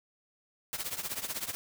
white noise with tremolo, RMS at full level -33 dBFS, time 0.73-1.55 s, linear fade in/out 0 ms, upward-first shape triangle, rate 16 Hz, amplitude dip 90%, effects none

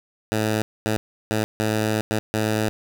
10% pulse tone bursts at uneven times, 108.3 Hz, A2, 27 cents flat, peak -12 dBFS, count 6, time 0.32-0.62 / 0.86-0.97 / 1.31-1.44 / 1.6-2.01 / 2.11-2.19 / 2.34-2.69 s, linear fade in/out 0 ms, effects none

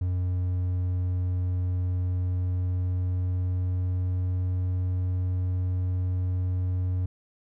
triangle tone with pitch glide, 90.5 to 91.23 Hz, F#2 to F#2, -38 to -24 cents, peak -22 dBFS, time 0.01-7.06 s, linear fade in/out 5 ms, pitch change +14 cents, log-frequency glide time 2.04-4.52 s, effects none

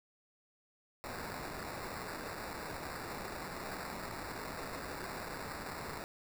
violet noise with sample-and-hold, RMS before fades -43 dBFS, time 1.04-6.04 s, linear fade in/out 0 ms, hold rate 3150 Hz, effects none

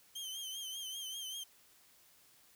sawtooth tone with vibrato, 3139 Hz, G7, 2 cents sharp, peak -38 dBFS, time 0.15-1.44 s, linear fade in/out 10 ms, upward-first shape triangle, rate 5.1 Hz, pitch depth 74 cents each way, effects white hiss -65 dBFS RMS until 2.55 s

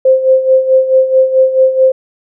sine tone with tremolo, 523.3 Hz, C5, in tune, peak -3 dBFS, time 0.05-1.92 s, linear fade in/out 5 ms, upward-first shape sine, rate 4.6 Hz, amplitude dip 70%, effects none

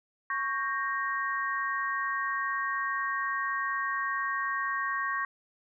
sine chord, G diminished, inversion second, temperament equal with one note detuned, 1108.7 / 1587.1 / 1864.7 Hz, Db6 / G6 / Bb6, 0 / +21 / 0 cents, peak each -31 / -35 / -33 dBFS, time 0.3-5.25 s, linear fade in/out 2 ms, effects none

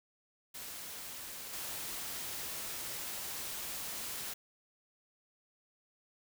white noise with level steps, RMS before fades -45 / -41 dBFS, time 0.54-4.34 s, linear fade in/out 10 ms, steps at 1.53 s, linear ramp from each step 5 ms, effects none

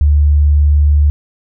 sine tone, 73.42 Hz, D2, in tune, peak -6 dBFS, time 0.01-1.1 s, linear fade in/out 0 ms, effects none

